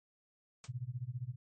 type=noise with exponential decay; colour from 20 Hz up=white; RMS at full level=-44 dBFS; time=0.64-0.72 s; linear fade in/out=1 ms; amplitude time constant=16 ms
type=tone with tremolo; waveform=sine; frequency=123.47 Hz; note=B2; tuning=in tune; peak=-34 dBFS; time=0.68-1.36 s; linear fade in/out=20 ms; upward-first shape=sine; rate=15 Hz; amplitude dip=95%
effects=MP3 32 kbps